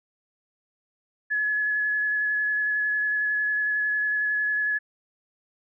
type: tone with vibrato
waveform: sine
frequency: 1700 Hz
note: G#6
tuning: 40 cents sharp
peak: -22 dBFS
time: 1.3-4.79 s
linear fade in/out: 20 ms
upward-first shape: square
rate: 11 Hz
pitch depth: 9 cents each way
effects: none